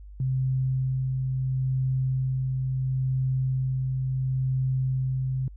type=tone with tremolo; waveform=sine; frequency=130.81 Hz; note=C3; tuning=in tune; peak=-22 dBFS; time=0.2-5.48 s; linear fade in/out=2 ms; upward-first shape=sine; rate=0.73 Hz; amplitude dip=25%; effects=added 50 Hz sine -41 dBFS peak until 5.56 s